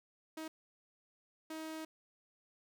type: tone bursts at uneven times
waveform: sawtooth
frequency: 316.8 Hz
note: D#4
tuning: 31 cents sharp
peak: -38 dBFS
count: 2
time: 0.37-0.48 / 1.5-1.85 s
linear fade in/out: 5 ms
effects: none